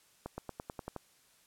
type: accelerating click train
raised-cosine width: 1 ms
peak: -25 dBFS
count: 8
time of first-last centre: 0.26-0.963 s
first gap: 120 ms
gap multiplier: 0.94
effects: white hiss -66 dBFS RMS until 1.46 s + low-pass 12000 Hz 12 dB/octave